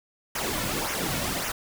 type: noise with flanger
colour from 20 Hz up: pink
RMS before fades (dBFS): -29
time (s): 0.35-1.52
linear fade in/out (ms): 5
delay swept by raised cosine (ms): 0.23 to 2.53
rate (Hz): 1.8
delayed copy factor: -0.65
effects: none